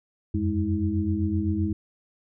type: tone cluster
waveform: sine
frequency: 86.2 / 94 / 206.3 / 319.6 Hz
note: F2 / F#2 / G#3 / D#4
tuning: -22 / +28 / -11 / +47 cents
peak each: -28 dBFS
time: 0.34-1.73 s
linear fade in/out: 5 ms
effects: none